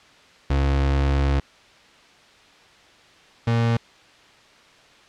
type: tone pair in turn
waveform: 35% pulse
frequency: 69.2 / 116.17 Hz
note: C#2 / A#2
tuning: -2 / -6 cents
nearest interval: major sixth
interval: 896 cents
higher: second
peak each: -16 dBFS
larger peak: neither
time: 0.5-1.4 / 3.47-3.77 s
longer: first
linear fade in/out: 5 ms
effects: white hiss -51 dBFS RMS until 5.08 s + low-pass 4000 Hz 12 dB/octave